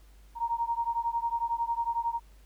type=beating tone pair; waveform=sine; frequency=928 / 939 Hz; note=A#5 / A#5; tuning=-8 / +12 cents; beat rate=11 Hz; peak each=-30 / -31 dBFS; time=0.35-2.2 s; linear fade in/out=50 ms; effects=added 50 Hz sine -52 dBFS peak until 2.45 s + pink hiss -64 dBFS RMS until 2.45 s